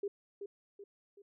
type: tone with echo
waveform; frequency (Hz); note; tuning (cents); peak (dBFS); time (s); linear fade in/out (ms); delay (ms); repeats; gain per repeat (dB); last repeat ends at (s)
sine; 402.3; G4; +45; -33; 0.03-0.08; 5; 380; 3; -7; 1.22
effects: none